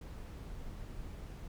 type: noise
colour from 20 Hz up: brown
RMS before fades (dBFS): -45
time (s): 0.01-1.48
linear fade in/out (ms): 5
effects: none